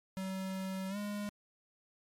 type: tone with pitch glide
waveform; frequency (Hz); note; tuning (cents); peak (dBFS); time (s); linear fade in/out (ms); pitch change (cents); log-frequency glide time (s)
square; 190 to 206; F#3 to G#3; +46 to -14; -37; 0.17-1.29; 0; +140; 0.89-0.97
effects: MP3 64 kbps